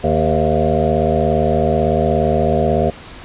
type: harmonic tone with a mistuned harmonic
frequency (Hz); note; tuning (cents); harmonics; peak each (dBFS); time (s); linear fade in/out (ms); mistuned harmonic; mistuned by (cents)
77.78; D#2; 0; 1 / 2 / 3 / 5 / 6 / 7 / 8 / 9; -21 / -21 / -21 / -21 / -21 / -21 / -21 / -21; 0.03-2.91; 20; 8; +58
effects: pink hiss -36 dBFS RMS until 3.24 s + resampled to 8000 Hz